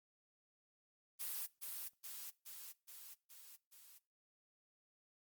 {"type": "noise with echo", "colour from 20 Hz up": "blue", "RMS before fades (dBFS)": -43, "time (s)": [1.19, 1.47], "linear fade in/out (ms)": 20, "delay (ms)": 420, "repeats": 6, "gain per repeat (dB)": -3, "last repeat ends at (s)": 3.99, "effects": ["noise-tail reverb RT60 0.3 s tail -21 dB re dry", "Opus 32 kbps"]}